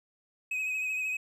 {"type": "tone with vibrato", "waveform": "triangle", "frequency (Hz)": 2533, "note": "D#7", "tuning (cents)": 30, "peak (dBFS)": -28, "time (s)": [0.51, 1.17], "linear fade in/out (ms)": 5, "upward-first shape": "sine", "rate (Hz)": 13, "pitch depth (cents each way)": 29, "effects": []}